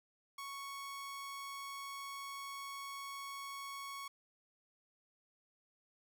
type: tone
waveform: sawtooth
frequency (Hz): 1108.7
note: C#6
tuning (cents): 0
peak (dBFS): -40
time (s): 0.38-4.08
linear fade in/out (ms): 5
effects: none